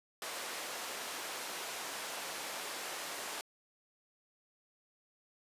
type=band-pass noise; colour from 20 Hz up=pink; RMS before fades=-42 dBFS; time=0.22-3.41 s; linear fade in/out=0 ms; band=540 to 13000 Hz; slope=12 dB/octave; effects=resampled to 32000 Hz